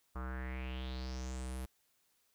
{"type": "tone with low-pass filter sweep", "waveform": "square", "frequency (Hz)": 64, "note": "C2", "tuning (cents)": -38, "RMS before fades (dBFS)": -41, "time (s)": [0.15, 1.66], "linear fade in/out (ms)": 10, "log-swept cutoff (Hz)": [1200, 12000], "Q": 5.1, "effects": ["white hiss -75 dBFS RMS until 2.34 s"]}